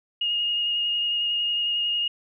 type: tone with vibrato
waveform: sine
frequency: 2856 Hz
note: F7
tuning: 38 cents sharp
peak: -22 dBFS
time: 0.21-2.08 s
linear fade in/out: 5 ms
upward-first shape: sine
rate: 11 Hz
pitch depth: 13 cents each way
effects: none